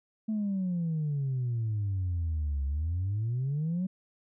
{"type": "exponential two-way sweep", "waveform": "sine", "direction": "down then up", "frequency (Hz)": [221.5, 67.7, 191], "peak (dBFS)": -26, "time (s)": [0.28, 3.87], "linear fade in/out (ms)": 10, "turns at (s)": 2.65, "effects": ["tanh soft clip ceiling -25 dBFS"]}